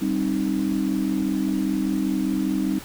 sine chord, C minor, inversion second, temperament equal with one note detuned, 196 / 266 / 311.1 Hz, G3 / C4 / Eb4, 0 / +29 / 0 cents, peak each -25 dBFS, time 0.01-2.79 s, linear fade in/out 10 ms, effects pink hiss -40 dBFS RMS until 2.84 s

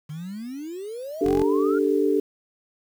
sine exponential sweep, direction up, 146.2 to 1449 Hz, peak -31 dBFS, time 0.09-1.79 s, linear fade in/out 10 ms
sine chord, D suspended fourth, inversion none, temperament equal, 293.7 / 392 / 440 Hz, D4 / G4 / A4, 0 / 0 / 0 cents, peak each -23 / -22 / -23 dBFS, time 1.21-2.2 s, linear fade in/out 5 ms
10% pulse tone, 45.33 Hz, F#1, 35 cents flat, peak -21 dBFS, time 1.24-1.44 s, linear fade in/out 10 ms
effects 8-bit

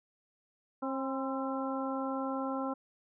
harmonic tone with a mistuned harmonic, 267.9 Hz, C4, 41 cents sharp, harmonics 1 / 2 / 3 / 4 / 5, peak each -35 / -38 / -40 / -41 / -42 dBFS, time 0.82-2.74 s, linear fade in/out 10 ms, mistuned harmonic 4, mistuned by -52 cents, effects none

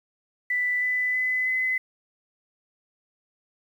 sine tone with pitch steps, 1983 / 1997.9 / 2013 / 2028 Hz, B6 / B6 / B6 / B6, +7 / +19 / +33 / +45 cents, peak -22 dBFS, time 0.5-1.78 s, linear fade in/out 5 ms, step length 320 ms, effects 9-bit

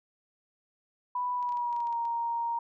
sine tone with pitch glide, 987.8 to 934 Hz, B5 to A#5, 0 to +3 cents, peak -28 dBFS, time 1.15-2.59 s, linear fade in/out 5 ms, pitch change -97 cents, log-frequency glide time 1.34-1.96 s
clicks, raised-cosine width 0.2 ms, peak -36 dBFS, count 10, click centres 1.427 / 1.491 / 1.523 / 1.572 / 1.728 / 1.764 / 1.804 / 1.871 / 1.927 / 2.053 s
effects none

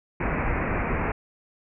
pink low-pass noise, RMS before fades -26 dBFS, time 0.2-1.12 s, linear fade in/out 5 ms, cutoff 2500 Hz, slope 96 dB/octave, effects none

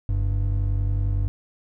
triangle tone pair together, 46.9 / 97.9 Hz, F#1 / G2, +24 / -2 cents, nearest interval octave + minor second, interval 1274 cents, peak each -21 dBFS, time 0.09-1.28 s, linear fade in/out 0 ms, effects none

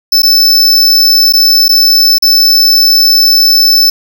square tone with dropouts, 5274 Hz, E8, in tune, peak -4 dBFS, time 0.12-3.9 s, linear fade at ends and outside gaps 5 ms, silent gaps 0.221-0.231 / 1.325-1.335 / 1.682-1.691 / 2.184-2.223 s, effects none

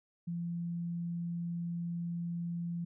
sine tone, 171.1 Hz, F3, 35 cents flat, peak -34 dBFS, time 0.27-2.85 s, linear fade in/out 10 ms, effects none

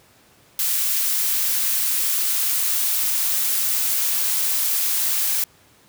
blue noise with high-pass filter sweep, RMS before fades -21 dBFS, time 0.59-5.44 s, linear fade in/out 2 ms, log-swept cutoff 1200 to 410 Hz, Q 0.79, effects pink hiss -54 dBFS RMS until 5.88 s + high-pass 80 Hz 12 dB/octave

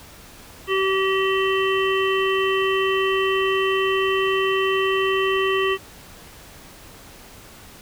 harmonic tone, 384.3 Hz, G4, 34 cents flat, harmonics 1 / 3 / 5 / 7 / 8, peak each -20 / -25 / -27 / -28 / -29 dBFS, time 0.67-5.78 s, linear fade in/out 50 ms, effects pink hiss -44 dBFS RMS until 7.81 s

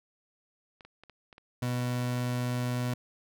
clicks, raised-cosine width 0.3 ms, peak -34 dBFS, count 11, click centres 0.808 / 0.85 / 1.036 / 1.097 / 1.328 / 1.381 / 1.806 / 1.931 / 2.02 / 2.129 / 2.179 s
30% pulse tone, 123.47 Hz, B2, in tune, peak -26 dBFS, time 1.62-2.94 s, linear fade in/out 5 ms
effects none

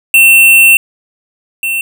square tone pair in turn, 2700 / 2700 Hz, E7 / E7, +41 / +41 cents, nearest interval unison, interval 0 cents, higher neither, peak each -3 / -13 dBFS, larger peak first, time 0.14-0.77 / 1.63-1.81 s, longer first, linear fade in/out 2 ms, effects none

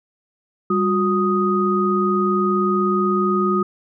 sine tone cluster, 198.3 / 362.6 / 1246 Hz, G3 / F#4 / D#6, +20 / -35 / +2 cents, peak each -20 dBFS, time 0.7-3.63 s, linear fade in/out 5 ms, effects none

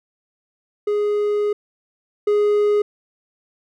triangle tone pair in turn, 415.3 / 415.3 Hz, G#4 / G#4, 0 / 0 cents, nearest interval unison, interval 0 cents, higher neither, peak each -15 / -12 dBFS, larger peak second, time 0.87-1.53 / 2.27-2.82 s, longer first, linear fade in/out 5 ms, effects none

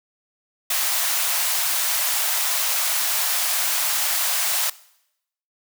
white high-pass noise, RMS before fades -22 dBFS, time 0.7-4.7 s, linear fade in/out 5 ms, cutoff 610 Hz, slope 48 dB/octave, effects noise-tail reverb RT60 0.8 s tail -20 dB re dry

